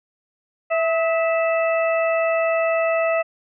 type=harmonic tone with a mistuned harmonic; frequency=658 Hz; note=E5; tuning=3 cents flat; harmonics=1 / 2 / 3 / 4; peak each=-18 / -27 / -29 / -28 dBFS; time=0.7-3.23 s; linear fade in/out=20 ms; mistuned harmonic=2; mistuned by=-45 cents; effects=none